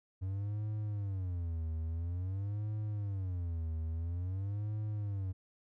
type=tone with vibrato; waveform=triangle; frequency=92.5 Hz; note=F#2; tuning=in tune; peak=-32 dBFS; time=0.21-5.33 s; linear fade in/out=20 ms; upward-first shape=sine; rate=0.49 Hz; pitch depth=250 cents each way; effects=none